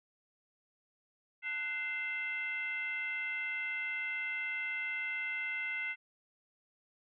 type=tone with frequency modulation; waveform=sine; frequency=2079 Hz; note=C7; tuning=12 cents flat; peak=-34 dBFS; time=1.42-5.96 s; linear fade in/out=50 ms; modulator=594 Hz; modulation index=0.83; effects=none